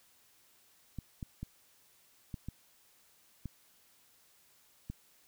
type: clicks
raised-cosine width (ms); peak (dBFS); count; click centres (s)
5; -27; 7; 0.987 / 1.228 / 1.43 / 2.342 / 2.486 / 3.457 / 4.9
effects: white hiss -66 dBFS RMS until 5.27 s